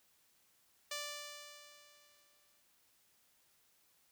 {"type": "tone with exponential decay", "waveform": "5% pulse", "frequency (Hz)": 587.3, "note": "D5", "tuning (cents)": 0, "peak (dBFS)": -27, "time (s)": [0.91, 2.62], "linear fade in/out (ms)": 5, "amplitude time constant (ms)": 370, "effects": ["white hiss -72 dBFS RMS until 4.11 s"]}